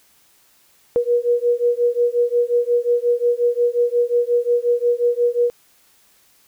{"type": "beating tone pair", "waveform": "sine", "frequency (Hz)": [477.9, 483.5], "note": ["A#4", "B4"], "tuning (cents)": [43, -37], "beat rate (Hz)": 5.6, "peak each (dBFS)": -18, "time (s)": [0.96, 5.5], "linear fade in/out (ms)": 0, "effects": ["white hiss -56 dBFS RMS until 6.47 s"]}